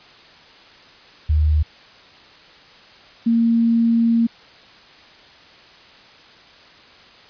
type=tone pair in turn; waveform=sine; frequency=76.4 / 230.8 Hz; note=D#2 / A#3; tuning=-31 / -17 cents; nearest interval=octave + perfect fifth; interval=1914 cents; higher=second; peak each=-13 dBFS; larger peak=neither; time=1.29-1.63 / 3.26-4.27 s; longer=second; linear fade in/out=10 ms; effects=white hiss -46 dBFS RMS until 7.29 s + resampled to 11025 Hz